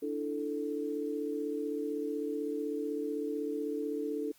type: chord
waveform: sine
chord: D suspended second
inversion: none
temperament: equal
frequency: 293.7 / 329.6 / 440 Hz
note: D4 / E4 / A4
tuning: 0 / 0 / 0 cents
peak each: -36 / -40 / -35 dBFS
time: 0.02-4.32 s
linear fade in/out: 10 ms
effects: white hiss -64 dBFS RMS until 4.38 s + Opus 24 kbps